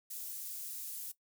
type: high-pass noise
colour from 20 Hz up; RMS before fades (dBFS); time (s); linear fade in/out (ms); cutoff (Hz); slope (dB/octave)
pink; -43; 0.1-1.12; 10; 11000; 12
effects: noise-tail reverb RT60 0.1 s tail -17 dB re dry